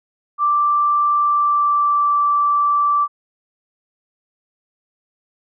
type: tone with pitch glide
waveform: sine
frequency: 1174.7 to 1165.2 Hz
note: D6 to D6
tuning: 0 to -14 cents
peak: -13 dBFS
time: 0.38-3.08 s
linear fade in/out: 50 ms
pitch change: -14 cents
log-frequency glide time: 1.17-2.19 s
effects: none